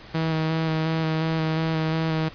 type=tone with vibrato; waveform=sawtooth; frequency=160 Hz; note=D#3; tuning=49 cents sharp; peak=-18 dBFS; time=0.14-2.29 s; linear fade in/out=10 ms; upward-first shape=square; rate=2.8 Hz; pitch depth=15 cents each way; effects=pink hiss -44 dBFS RMS until 2.34 s + resampled to 11025 Hz